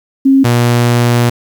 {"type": "tone pair in turn", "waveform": ["sine", "sawtooth"], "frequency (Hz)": [269.8, 119.96], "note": ["C#4", "B2"], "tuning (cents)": [-47, -50], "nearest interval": "octave + major second", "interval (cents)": 1403, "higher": "first", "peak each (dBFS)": -4, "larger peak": "neither", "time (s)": [[0.25, 0.44], [0.44, 1.3]], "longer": "second", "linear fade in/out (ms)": 10, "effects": ["7-bit"]}